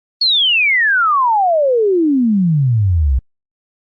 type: exponential sweep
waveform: sine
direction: down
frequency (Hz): 4435 to 60.9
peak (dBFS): -10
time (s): 0.21-3.19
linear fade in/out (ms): 5
effects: Opus 32 kbps